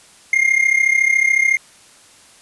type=tone with amplitude modulation; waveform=triangle; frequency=2121 Hz; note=C7; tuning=23 cents sharp; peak=-7 dBFS; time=0.33-1.57 s; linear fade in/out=2 ms; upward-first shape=sine; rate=33.9 Hz; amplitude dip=80%; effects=white hiss -47 dBFS RMS until 2.41 s + resampled to 24000 Hz